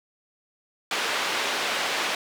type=band-pass noise; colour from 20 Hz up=white; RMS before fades=-27 dBFS; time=0.91-2.15 s; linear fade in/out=2 ms; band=350 to 3200 Hz; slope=12 dB/octave; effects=none